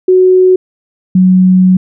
sine tone pair in turn, 370 / 185 Hz, F#4 / F#3, 0 / 0 cents, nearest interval octave, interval 1200 cents, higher first, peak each -3 dBFS, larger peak neither, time 0.08-0.56 / 1.15-1.77 s, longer second, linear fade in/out 5 ms, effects none

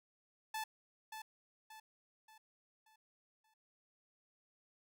sawtooth tone with echo, 873 Hz, A5, 14 cents flat, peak -35 dBFS, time 0.54-0.64 s, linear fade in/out 5 ms, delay 580 ms, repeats 5, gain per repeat -7 dB, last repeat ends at 3.54 s, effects none

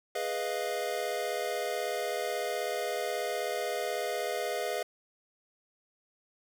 square chord, F half-diminished seventh, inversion first, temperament equal, 415.3 / 493.9 / 622.3 / 698.5 Hz, Ab4 / Cb5 / Eb5 / F5, 0 / 0 / 0 / 0 cents, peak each -38 / -37 / -37 / -37 dBFS, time 0.15-4.83 s, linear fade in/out 5 ms, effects none

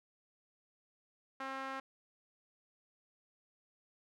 sawtooth tone with band-pass filter, 267.6 Hz, C4, 39 cents sharp, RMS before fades -42 dBFS, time 1.4-1.8 s, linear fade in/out 5 ms, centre 1300 Hz, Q 1.5, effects none

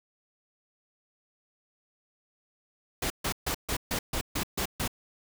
pink noise bursts, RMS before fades -30 dBFS, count 9, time 3.02-4.878 s, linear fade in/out 5 ms, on 82 ms, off 140 ms, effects none

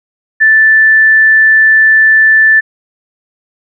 sine tone, 1760 Hz, A6, in tune, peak -3 dBFS, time 0.4-2.61 s, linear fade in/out 20 ms, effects none

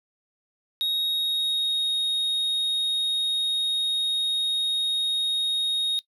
triangle tone with pitch glide, 3763 to 3735 Hz, A#7 to A#7, +16 to +3 cents, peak -21 dBFS, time 0.81-5.99 s, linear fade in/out 0 ms, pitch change -13 cents, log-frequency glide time 1.06-1.95 s, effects noise-tail reverb RT60 0.1 s tail -19 dB re dry

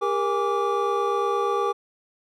triangle tone cluster, 402.2 / 470.7 / 818 / 1164 Hz, G4 / A#4 / G#5 / D6, +44 / +17 / -26 / -16 cents, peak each -24 / -25 / -27 / -24 dBFS, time 0.01-1.73 s, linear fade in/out 20 ms, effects none

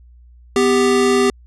square tone pair together, 249.1 / 395.4 Hz, B3 / G4, +15 / +15 cents, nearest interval minor sixth, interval 800 cents, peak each -18 / -14 dBFS, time 0.56-1.3 s, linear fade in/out 2 ms, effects added 60 Hz sine -42 dBFS peak until 1.46 s + resampled to 24000 Hz

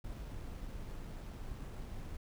brown noise with sample-and-hold, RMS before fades -44 dBFS, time 0.04-2.17 s, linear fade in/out 5 ms, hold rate 8820 Hz, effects none

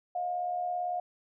sine tone pair together, 636 / 713.9 Hz, D#5 / F5, +38 / +38 cents, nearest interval major second, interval 200 cents, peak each -39 / -30 dBFS, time 0.15-1 s, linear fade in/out 5 ms, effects none

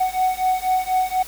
triangle beating tone pair, 742 / 746.1 Hz, F#5 / F#5, +5 / +14 cents, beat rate 4.1 Hz, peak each -19 dBFS, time 0-1.23 s, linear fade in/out 10 ms, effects added 50 Hz sine -45 dBFS peak until 1.27 s + white hiss -38 dBFS RMS until 1.27 s

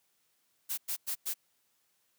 blue noise bursts, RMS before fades -34 dBFS, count 4, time 0.69-1.342 s, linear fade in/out 20 ms, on 88 ms, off 100 ms, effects white hiss -74 dBFS RMS until 2.18 s + high-pass 100 Hz 12 dB/octave

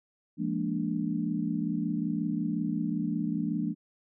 sine chord, Bb dominant seventh, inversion second, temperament equal with one note detuned, 170.82 / 207.7 / 233.1 / 293.7 Hz, F3 / Ab3 / Bb3 / D4, -38 / 0 / 0 / 0 cents, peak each -33 dBFS, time 0.37-3.75 s, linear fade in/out 50 ms, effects none

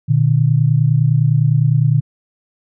sine tone pair together, 120.15 / 150 Hz, B2 / D3, -47 / +37 cents, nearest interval major third, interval 384 cents, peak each -13 dBFS, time 0.08-2.01 s, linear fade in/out 20 ms, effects none

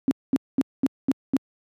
sine tone bursts, 267.6 Hz, C4, 39 cents sharp, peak -16 dBFS, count 6, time 0.08-1.366 s, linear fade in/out 0 ms, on 31 ms, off 220 ms, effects high-pass 100 Hz 12 dB/octave

